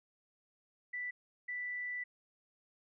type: tone bursts at uneven times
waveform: sine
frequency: 1975.5 Hz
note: B6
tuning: in tune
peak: -37 dBFS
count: 2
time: 0.93-1.11 / 1.48-2.04 s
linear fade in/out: 10 ms
effects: none